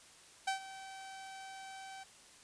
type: tone with ADSR envelope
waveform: sawtooth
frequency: 771 Hz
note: G5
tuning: 29 cents flat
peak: -27 dBFS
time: 0.47-2.04 s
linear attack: 9 ms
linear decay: 110 ms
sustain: -16 dB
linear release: 13 ms
effects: white hiss -59 dBFS RMS until 2.43 s + resampled to 22050 Hz